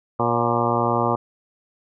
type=harmonic tone with a mistuned harmonic; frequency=118.7 Hz; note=A#2; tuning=32 cents sharp; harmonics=1 / 2 / 3 / 4 / 5 / 6 / 7 / 8 / 9 / 10; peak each=-27 / -27 / -27 / -27 / -27 / -27 / -27 / -27 / -27 / -27 dBFS; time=0.19-1.16 s; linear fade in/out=10 ms; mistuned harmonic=5; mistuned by=-55 cents; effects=none